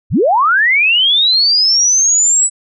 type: linear sweep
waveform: sine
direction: up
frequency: 46.15 to 7950 Hz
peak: -8 dBFS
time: 0.1-2.5 s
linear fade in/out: 50 ms
effects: none